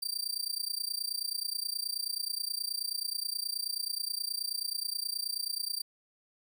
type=tone with amplitude modulation; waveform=sawtooth; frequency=4676 Hz; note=D8; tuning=8 cents flat; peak=-26 dBFS; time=0.02-5.82 s; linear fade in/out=10 ms; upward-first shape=sine; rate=29.4 Hz; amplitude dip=95%; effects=none